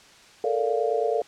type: chord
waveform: sine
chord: Bb major seventh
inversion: third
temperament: just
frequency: 437 / 466.2 / 582.7 / 699.2 Hz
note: A4 / Bb4 / D5 / F5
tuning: -12 / 0 / -14 / +2 cents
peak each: -26 / -26 / -29 / -28 dBFS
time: 0.44-1.22 s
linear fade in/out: 2 ms
effects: white hiss -51 dBFS RMS until 1.27 s + low-pass 6000 Hz 12 dB/octave